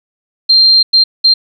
sine tone bursts at uneven times, 4175 Hz, C8, 5 cents flat, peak -4 dBFS, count 3, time 0.49-0.83 / 0.93-1.04 / 1.24-1.34 s, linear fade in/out 10 ms, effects none

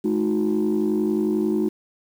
sine tone cluster, 214.6 / 313.8 / 365 Hz, A3 / D#4 / F#4, -43 / +15 / -24 cents, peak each -22 dBFS, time 0.04-1.69 s, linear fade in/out 10 ms, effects tanh soft clip ceiling -14 dBFS + 8-bit

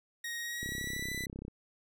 sawtooth tone with pitch glide, 1877 to 1988.6 Hz, A#6 to B6, +11 to +11 cents, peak -33 dBFS, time 0.24-1.26 s, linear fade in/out 5 ms, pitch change +100 cents, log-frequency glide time 0.4-1.13 s
click train, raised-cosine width 3 ms, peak -29 dBFS, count 29, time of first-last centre 0.63-1.481 s, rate 32.9 Hz
effects none

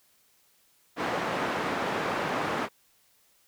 white band-pass noise, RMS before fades -30 dBFS, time 0.96-2.69 s, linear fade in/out 50 ms, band 150 to 1300 Hz, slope 12 dB/octave, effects white hiss -65 dBFS RMS until 3.47 s

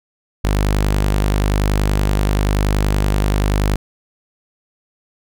sawtooth tone, 50.5 Hz, G#1, 48 cents flat, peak -10 dBFS, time 0.44-3.76 s, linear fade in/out 5 ms, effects none

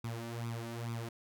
sawtooth tone with flanger, 116.4 Hz, A#2, 2 cents flat, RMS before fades -40 dBFS, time 0.04-1.09 s, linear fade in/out 5 ms, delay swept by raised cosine 0.82 to 3.42 ms, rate 2.3 Hz, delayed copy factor +0.75, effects none

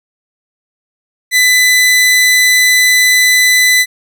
sawtooth tone, 2001 Hz, B6, 22 cents sharp, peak -3 dBFS, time 1.31-3.86 s, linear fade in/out 50 ms, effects none

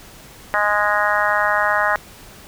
harmonic tone, 207.7 Hz, G#3, in tune, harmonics 3 / 4 / 5 / 6 / 7 / 8 / 9, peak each -23 / -23 / -23 / -23 / -23 / -23 / -23 dBFS, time 0.54-1.96 s, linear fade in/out 0 ms, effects pink hiss -42 dBFS RMS until 2.47 s

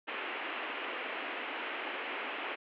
white band-pass noise, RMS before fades -39 dBFS, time 0.07-2.56 s, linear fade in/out 20 ms, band 260 to 2900 Hz, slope 48 dB/octave, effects none

